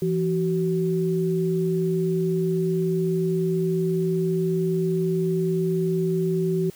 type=tone pair together; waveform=sine; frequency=168.11 / 377.4 Hz; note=E3 / F#4; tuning=+34 / +34 cents; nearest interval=octave + major second; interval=1400 cents; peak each=-23 / -23 dBFS; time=0.02-6.7 s; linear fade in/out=2 ms; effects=white hiss -50 dBFS RMS until 6.75 s